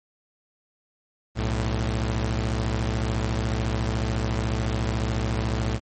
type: tone pair together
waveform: sawtooth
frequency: 61.99 / 110 Hz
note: B1 / A2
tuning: +7 / 0 cents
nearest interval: minor seventh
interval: 993 cents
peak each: -22 dBFS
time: 1.35-5.8 s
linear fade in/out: 50 ms
effects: MP3 32 kbps